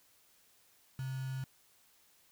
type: tone with quantisation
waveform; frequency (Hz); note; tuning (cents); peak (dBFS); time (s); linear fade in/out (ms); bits
sine; 131.9; C3; +14; -36; 0.99-1.44; 2; 8
effects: white hiss -67 dBFS RMS until 2.31 s